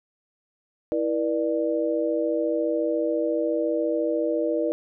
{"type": "tone cluster", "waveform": "sine", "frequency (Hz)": [326.9, 479.8, 594], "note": ["E4", "A#4", "D5"], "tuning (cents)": [-14, 50, 20], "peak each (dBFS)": -26, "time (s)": [0.92, 4.72], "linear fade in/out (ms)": 0, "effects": []}